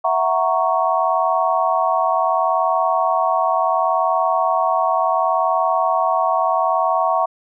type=chord; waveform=sine; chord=F# dominant seventh; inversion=third; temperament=equal; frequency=659.3 / 740 / 932.3 / 1108.7 Hz; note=E5 / F#5 / A#5 / C#6; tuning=0 / 0 / 0 / 0 cents; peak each=-20 / -20 / -22 / -20 dBFS; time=0.04-7.26 s; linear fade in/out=10 ms; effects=none